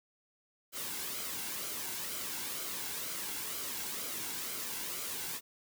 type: noise with flanger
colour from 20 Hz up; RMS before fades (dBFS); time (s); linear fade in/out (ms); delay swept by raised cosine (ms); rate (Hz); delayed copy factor
white; -39; 0.72-5.41; 50; 1.1 to 1.66; 2.1; -0.5
effects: none